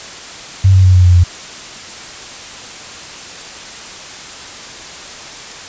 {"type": "tone with pitch steps", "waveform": "sine", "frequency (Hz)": [95.7, 94.11, 92.55, 91.01, 89.5, 88.01], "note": ["G2", "F#2", "F#2", "F#2", "F2", "F2"], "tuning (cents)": [-41, 30, 1, -28, 43, 14], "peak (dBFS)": -4, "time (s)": [0.64, 1.24], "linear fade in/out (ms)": 10, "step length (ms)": 100, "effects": ["white hiss -30 dBFS RMS until 5.68 s", "resampled to 16000 Hz"]}